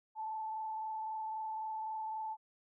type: tone with frequency modulation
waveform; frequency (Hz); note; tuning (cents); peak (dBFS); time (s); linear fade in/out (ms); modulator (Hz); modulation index
sine; 875; A5; -10; -37; 0.15-2.37; 50; 23.8; 0.54
effects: none